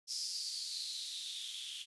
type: noise with band-pass filter sweep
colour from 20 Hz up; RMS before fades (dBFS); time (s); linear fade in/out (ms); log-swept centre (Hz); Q
violet; -42; 0.07-1.86; 50; 5200 to 3100; 7.6
effects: resampled to 24000 Hz